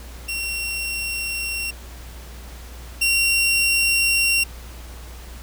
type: tone pair in turn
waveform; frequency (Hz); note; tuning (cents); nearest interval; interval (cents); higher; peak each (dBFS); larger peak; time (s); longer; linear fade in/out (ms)
sawtooth; 2736 / 2747; F7 / F7; -36 / -29; unison; 7; second; -21 / -13; second; 0.28-1.71 / 3.01-4.44; neither; 10
effects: added 60 Hz sine -36 dBFS peak until 5.42 s + pink hiss -43 dBFS RMS until 5.42 s